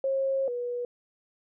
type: tone pair in turn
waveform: sine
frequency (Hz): 539 / 486.1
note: C#5 / B4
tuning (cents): -49 / -28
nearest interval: major second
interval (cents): 179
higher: first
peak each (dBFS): -24 / -29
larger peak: first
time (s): 0.04-0.48 / 0.48-0.85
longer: first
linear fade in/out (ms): 2
effects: none